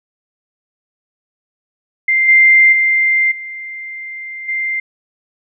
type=tone with level steps; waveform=sine; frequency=2093 Hz; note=C7; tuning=in tune; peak=-10 / -5 / -10 / -25 / -16 dBFS; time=2.08-4.8 s; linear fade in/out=5 ms; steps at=2.28 / 2.72 / 3.31 / 4.48 s; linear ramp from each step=10 ms; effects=none